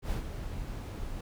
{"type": "noise with ADSR envelope", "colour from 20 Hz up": "brown", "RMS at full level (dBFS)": -30, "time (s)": [0.02, 1.21], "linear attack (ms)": 87, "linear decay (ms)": 120, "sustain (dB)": -8, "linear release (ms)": 5, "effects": []}